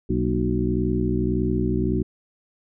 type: harmonic tone with a mistuned harmonic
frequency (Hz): 61.74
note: B1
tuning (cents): 0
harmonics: 1 / 2 / 3 / 4 / 5 / 6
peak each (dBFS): -27 / -27 / -27 / -27 / -27 / -27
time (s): 0.09-2.03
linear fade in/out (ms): 10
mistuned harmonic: 4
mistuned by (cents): -86
effects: none